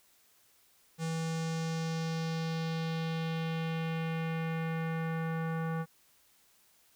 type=tone with low-pass filter sweep; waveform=square; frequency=162.8 Hz; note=E3; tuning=21 cents flat; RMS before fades=-34 dBFS; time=0.98-5.86 s; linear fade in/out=50 ms; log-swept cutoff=8100 to 1400 Hz; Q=1.8; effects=white hiss -66 dBFS RMS until 6.95 s